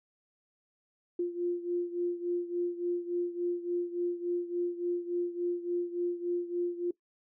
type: beating tone pair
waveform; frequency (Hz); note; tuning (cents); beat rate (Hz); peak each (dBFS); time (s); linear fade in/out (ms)
sine; 349.2 / 352.7; F4 / F4; 0 / +17; 3.5; -31 / -35; 1.19-6.91; 5
effects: noise-tail reverb RT60 0.1 s tail -20 dB re dry